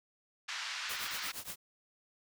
pink band-pass noise, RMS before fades -40 dBFS, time 0.48-1.32 s, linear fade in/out 10 ms, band 1200 to 5900 Hz, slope 24 dB/octave
white noise with tremolo, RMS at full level -40 dBFS, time 0.89-1.56 s, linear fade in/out 5 ms, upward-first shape triangle, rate 8.6 Hz, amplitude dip 95%
effects none

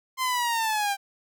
sawtooth linear sweep, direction down, 1046.5 to 784 Hz, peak -20 dBFS, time 0.17-0.97 s, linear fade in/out 50 ms, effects none

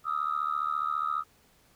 sine tone with amplitude modulation, 1267 Hz, D#6, 31 cents sharp, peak -22 dBFS, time 0.04-1.24 s, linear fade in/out 50 ms, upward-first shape sine, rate 74.7 Hz, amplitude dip 100%, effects tanh soft clip ceiling -20 dBFS + pink hiss -63 dBFS RMS until 1.75 s

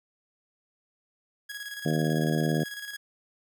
sawtooth tone with tremolo, 1661.2 Hz, G#6, in tune, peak -31 dBFS, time 1.49-2.97 s, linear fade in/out 10 ms, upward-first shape square, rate 18 Hz, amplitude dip 50%
harmonic tone, 78 Hz, D#2, 5 cents sharp, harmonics 2 / 3 / 4 / 5 / 6 / 7 / 8 / 9, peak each -26 / -30 / -32 / -34 / -36 / -37 / -38 / -39 dBFS, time 1.85-2.64 s, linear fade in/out 10 ms
effects none

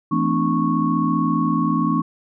sine tone cluster, 167.3 / 221.9 / 257 / 297.8 / 1104 Hz, E3 / A3 / C4 / D4 / C#6, +26 / +15 / -31 / +24 / -7 cents, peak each -23 dBFS, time 0.11-2.02 s, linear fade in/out 10 ms, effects none

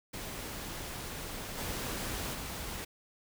pink noise with level steps, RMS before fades -41 / -37 / -40 dBFS, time 0.13-2.85 s, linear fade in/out 10 ms, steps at 1.57 / 2.33 s, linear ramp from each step 20 ms, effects none

